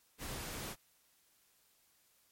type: noise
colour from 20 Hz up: pink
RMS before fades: -43 dBFS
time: 0.18-0.76 s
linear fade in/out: 50 ms
effects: white hiss -71 dBFS RMS until 2.31 s + MP3 64 kbps